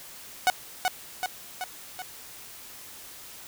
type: tone with echo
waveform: sawtooth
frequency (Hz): 740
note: F#5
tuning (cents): 0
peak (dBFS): -14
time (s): 0.47-0.5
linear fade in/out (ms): 0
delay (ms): 380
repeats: 4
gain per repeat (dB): -4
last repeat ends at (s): 2.02
effects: white hiss -45 dBFS RMS until 3.47 s